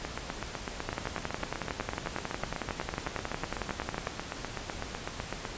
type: two click trains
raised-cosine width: 0.5 ms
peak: -18 / -16 dBFS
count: 44 / 36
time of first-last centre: 0.05-5.452 / 0.89-4.072 s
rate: 7.96 / 11 Hz
effects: pink hiss -41 dBFS RMS until 5.57 s + resampled to 16000 Hz